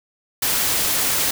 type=noise; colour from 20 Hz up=white; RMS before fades=-20 dBFS; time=0.42-1.31 s; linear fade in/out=5 ms; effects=none